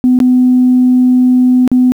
sine tone with dropouts, 251.8 Hz, B3, 34 cents sharp, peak -4 dBFS, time 0.04-1.92 s, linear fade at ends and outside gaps 0 ms, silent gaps 0.189-0.202 / 1.677-1.716 s, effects tanh soft clip ceiling 0 dBFS + 7-bit

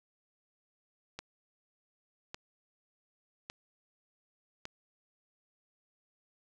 click train, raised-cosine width 0.2 ms, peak -23 dBFS, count 4, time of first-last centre 1.19-4.654 s, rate 0.866 Hz, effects none

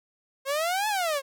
sawtooth exponential two-way sweep, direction up then down, 530 to 875 to 530 Hz, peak -21 dBFS, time 0.45-1.22 s, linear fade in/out 50 ms, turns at 0.88 s, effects none

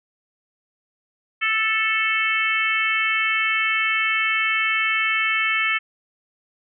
harmonic tone, 440 Hz, A4, in tune, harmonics 3 / 4 / 5 / 6 / 7, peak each -26 / -25 / -22 / -25 / -30 dBFS, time 1.41-5.79 s, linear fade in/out 20 ms, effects none

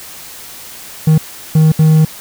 triangle tone bursts at uneven times, 156.9 Hz, D#3, 15 cents sharp, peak -3 dBFS, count 3, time 1.07-1.18 / 1.55-1.72 / 1.79-2.05 s, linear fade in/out 5 ms, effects white hiss -32 dBFS RMS until 2.2 s

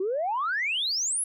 sine exponential sweep, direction up, 359.7 to 11175 Hz, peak -24 dBFS, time 0-1.24 s, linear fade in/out 5 ms, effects tanh soft clip ceiling -20 dBFS

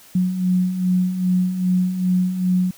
sine beating tone pair, 180.8 / 183.3 Hz, F#3 / F#3, -40 / -16 cents, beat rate 2.5 Hz, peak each -24 / -17 dBFS, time 0.15-2.71 s, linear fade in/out 5 ms, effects white hiss -47 dBFS RMS until 2.77 s

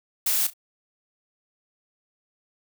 blue noise with echo, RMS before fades -23 dBFS, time 0.26-0.47 s, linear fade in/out 5 ms, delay 33 ms, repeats 2, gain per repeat -14 dB, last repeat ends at 0.536 s, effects none

